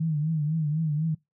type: tone with vibrato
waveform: sine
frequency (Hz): 154.8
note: D#3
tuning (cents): -9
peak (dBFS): -23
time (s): 0-1.15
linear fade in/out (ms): 10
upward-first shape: triangle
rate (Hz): 4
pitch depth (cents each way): 110
effects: noise-tail reverb RT60 0.2 s tail -24 dB re dry